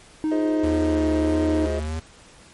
triangle tone, 311.1 Hz, D#4, in tune, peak -18 dBFS, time 0.24-1.66 s, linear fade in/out 0 ms
triangle chord, F minor seventh, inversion none, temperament equal with one note detuned, 349.2 / 415.3 / 523.3 / 630.9 Hz, F4 / Ab4 / C5 / Eb5, 0 / 0 / 0 / +24 cents, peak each -30 / -28 / -30 / -26 dBFS, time 0.31-1.8 s, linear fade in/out 10 ms
square tone with vibrato, 77.8 Hz, D#2, in tune, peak -26 dBFS, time 0.63-2 s, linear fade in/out 10 ms, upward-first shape sine, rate 1.6 Hz, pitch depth 67 cents each way
effects pink hiss -49 dBFS RMS until 2.53 s + MP3 48 kbps

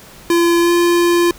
square tone with pitch glide, 341.5 to 345.9 Hz, F4 to F4, -39 to -17 cents, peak -11 dBFS, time 0.3-1.31 s, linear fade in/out 2 ms, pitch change +22 cents, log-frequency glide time 0.6-0.72 s, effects pink hiss -40 dBFS RMS until 1.38 s

